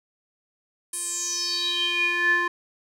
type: tone with band-pass filter sweep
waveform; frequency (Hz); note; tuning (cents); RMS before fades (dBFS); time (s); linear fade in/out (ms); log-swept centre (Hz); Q
square; 349.2; F4; 0; -25; 0.93-2.48; 5; 9700 to 1400; 7
effects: none